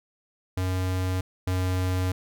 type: tone pair in turn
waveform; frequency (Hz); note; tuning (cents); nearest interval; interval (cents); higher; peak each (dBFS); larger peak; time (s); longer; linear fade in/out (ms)
square; 92.5 / 92.13; F#2 / F#2; 0 / -7; unison; 7; first; -25 / -24; second; 0.57-1.21 / 1.47-2.12; second; 5
effects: none